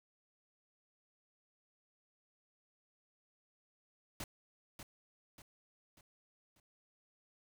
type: noise with echo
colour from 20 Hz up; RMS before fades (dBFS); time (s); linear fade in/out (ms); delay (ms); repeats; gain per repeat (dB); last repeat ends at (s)
pink; -43; 4.2-4.24; 2; 590; 4; -7; 6.6
effects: none